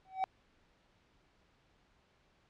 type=tone with exponential growth; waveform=triangle; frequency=759 Hz; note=F#5; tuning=44 cents sharp; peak=-25 dBFS; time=0.05-0.24 s; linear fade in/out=0 ms; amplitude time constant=41 ms; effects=pink hiss -70 dBFS RMS until 2.49 s + low-pass 4000 Hz 12 dB/octave